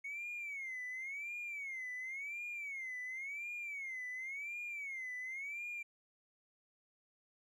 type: tone with vibrato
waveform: triangle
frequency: 2198 Hz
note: C#7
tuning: 15 cents flat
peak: -38 dBFS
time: 0.04-5.83 s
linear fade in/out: 10 ms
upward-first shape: sine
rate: 0.93 Hz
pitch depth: 170 cents each way
effects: tanh soft clip ceiling -37 dBFS